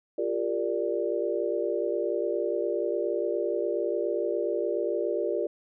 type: chord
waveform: sine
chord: G minor seventh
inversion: third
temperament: equal with one note detuned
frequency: 349.2 / 399.1 / 466.2 / 587.3 Hz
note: F4 / G4 / Bb4 / D5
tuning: 0 / +31 / 0 / 0 cents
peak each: -31 dBFS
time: 0.18-5.47 s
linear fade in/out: 5 ms
effects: none